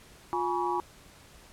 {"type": "tone cluster", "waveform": "sine", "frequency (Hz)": [354, 835, 968, 1132], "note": ["F4", "G#5", "B5", "C#6"], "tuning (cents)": [23, 9, -35, 36], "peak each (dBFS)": [-32, -32, -31, -35], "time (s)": [0.33, 0.8], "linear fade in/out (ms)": 0, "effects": ["pink hiss -54 dBFS RMS until 1.52 s", "low-pass 12000 Hz 12 dB/octave"]}